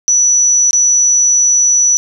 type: tone with dropouts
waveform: sine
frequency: 5920 Hz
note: F#8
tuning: in tune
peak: -7 dBFS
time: 0.08-1.97 s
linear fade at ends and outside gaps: 0 ms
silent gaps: 0.709-0.731 s
effects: none